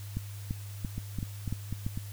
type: two click trains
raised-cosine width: 5 ms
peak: -22 / -20 dBFS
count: 5 / 6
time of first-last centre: 0.98-1.975 / 0.17-1.865 s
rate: 4.02 / 2.95 Hz
effects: added 101 Hz sine -39 dBFS peak until 2.12 s + white hiss -51 dBFS RMS until 2.12 s